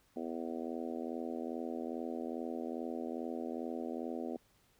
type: harmonic tone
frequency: 82.41 Hz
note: E2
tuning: in tune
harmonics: 3 / 4 / 5 / 6 / 7 / 8 / 9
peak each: -41 / -43 / -45 / -47 / -48 / -49 / -50 dBFS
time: 0.16-4.37 s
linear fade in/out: 5 ms
effects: pink hiss -70 dBFS RMS until 4.79 s